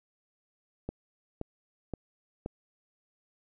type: click train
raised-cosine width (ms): 2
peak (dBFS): -21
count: 4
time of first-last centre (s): 0.89-2.461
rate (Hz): 1.91
effects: none